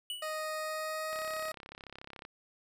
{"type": "tone with exponential decay", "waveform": "square", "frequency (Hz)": 2949, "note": "F#7", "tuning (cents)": -6, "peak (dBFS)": -34, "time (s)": [0.1, 0.45], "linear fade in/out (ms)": 1, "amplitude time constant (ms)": 74}
{"type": "tone with pitch glide", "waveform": "20% pulse", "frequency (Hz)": [622.3, 629.9], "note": ["D#5", "D#5"], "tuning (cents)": [0, 21], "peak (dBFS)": -30, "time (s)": [0.22, 1.52], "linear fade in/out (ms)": 5, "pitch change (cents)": 21, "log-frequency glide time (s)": [0.56, 1.26]}
{"type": "click train", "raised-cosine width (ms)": 0.3, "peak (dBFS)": -30, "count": 39, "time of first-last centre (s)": [1.13, 2.251], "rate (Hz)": 33.9}
{"effects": []}